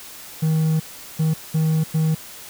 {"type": "tone bursts at uneven times", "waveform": "triangle", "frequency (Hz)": 158.3, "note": "D#3", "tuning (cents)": 30, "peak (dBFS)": -14, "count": 4, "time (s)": [[0.42, 0.8], [1.19, 1.34], [1.54, 1.84], [1.94, 2.15]], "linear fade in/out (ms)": 10, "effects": ["white hiss -39 dBFS RMS until 2.49 s"]}